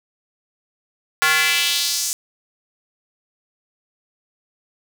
square tone with high-pass filter sweep, 155.56 Hz, D#3, in tune, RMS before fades -19 dBFS, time 1.22-2.13 s, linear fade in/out 0 ms, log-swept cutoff 1400 to 7000 Hz, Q 2, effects none

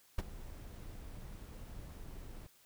brown noise with ADSR envelope, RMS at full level -29 dBFS, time 0.18-2.47 s, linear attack 9 ms, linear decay 24 ms, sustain -19 dB, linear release 7 ms, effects white hiss -66 dBFS RMS until 2.65 s

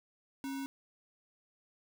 sine tone with sample-and-hold, 272.2 Hz, C#4, 31 cents flat, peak -36 dBFS, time 0.44-0.66 s, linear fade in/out 0 ms, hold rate 1225 Hz, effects none

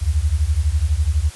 sine beating tone pair, 69.3 / 81.3 Hz, C#2 / E2, 0 / -23 cents, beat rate 12 Hz, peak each -18 dBFS, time 0.01-1.31 s, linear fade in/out 20 ms, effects white hiss -39 dBFS RMS until 1.35 s + resampled to 24000 Hz

